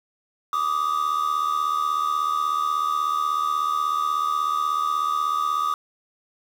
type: tone pair together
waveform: triangle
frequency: 1164.6 / 1241 Hz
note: D6 / D#6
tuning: -15 / -5 cents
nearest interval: minor second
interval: 110 cents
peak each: -22 dBFS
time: 0.53-5.74 s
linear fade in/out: 2 ms
effects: 7-bit